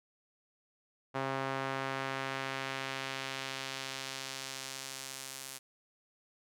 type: tone with band-pass filter sweep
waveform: sawtooth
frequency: 134.3 Hz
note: C3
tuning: 46 cents sharp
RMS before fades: -39 dBFS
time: 1.14-5.59 s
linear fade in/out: 20 ms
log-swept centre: 1000 to 9700 Hz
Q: 0.81
effects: none